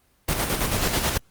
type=noise with tremolo; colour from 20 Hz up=pink; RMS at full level=-22 dBFS; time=0.28-1.18 s; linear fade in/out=10 ms; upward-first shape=square; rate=9.2 Hz; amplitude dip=45%; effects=pink hiss -63 dBFS RMS until 1.3 s + Opus 24 kbps